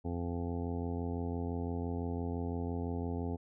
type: harmonic tone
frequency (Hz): 85.9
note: F2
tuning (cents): -28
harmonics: 1 / 2 / 3 / 4 / 5 / 6 / 8 / 9 / 10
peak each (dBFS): -37 / -42 / -39 / -47 / -43 / -50 / -50 / -50 / -53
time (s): 0.04-3.37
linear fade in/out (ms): 20
effects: none